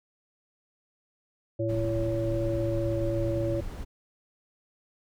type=harmonic tone; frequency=112.6 Hz; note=A2; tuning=40 cents sharp; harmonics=1 / 3 / 5; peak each=-30 / -30 / -30 dBFS; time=1.59-3.61 s; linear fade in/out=10 ms
type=noise; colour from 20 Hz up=brown; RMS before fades=-36 dBFS; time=1.68-3.85 s; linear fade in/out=20 ms
effects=none